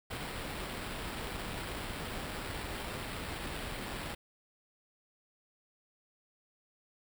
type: noise with sample-and-hold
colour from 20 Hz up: pink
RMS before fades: -40 dBFS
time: 0.1-4.15 s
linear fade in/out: 10 ms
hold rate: 6300 Hz
effects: none